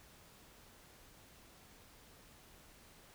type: silence
effects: pink hiss -61 dBFS RMS until 3.14 s